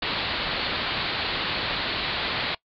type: low-pass noise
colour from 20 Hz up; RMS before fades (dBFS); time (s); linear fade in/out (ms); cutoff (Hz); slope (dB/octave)
white; -28; 0.02-2.55; 5; 4500; 96
effects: noise-tail reverb RT60 0.1 s tail -22 dB re dry